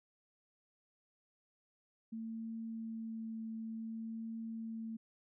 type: tone with vibrato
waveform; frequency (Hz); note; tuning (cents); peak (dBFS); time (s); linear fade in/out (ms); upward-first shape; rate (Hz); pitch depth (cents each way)
sine; 224.5; A3; +35; -40; 2.12-4.97; 10; triangle; 0.55; 11
effects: none